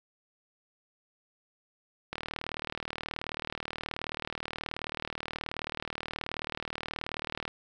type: click train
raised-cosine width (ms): 0.3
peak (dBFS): -18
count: 208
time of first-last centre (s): 2.13-7.479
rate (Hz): 38.7
effects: none